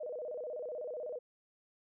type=tone with vibrato; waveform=sine; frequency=550 Hz; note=C#5; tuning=14 cents flat; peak=-38 dBFS; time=0-1.19 s; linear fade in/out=10 ms; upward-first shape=square; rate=16 Hz; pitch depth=190 cents each way; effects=none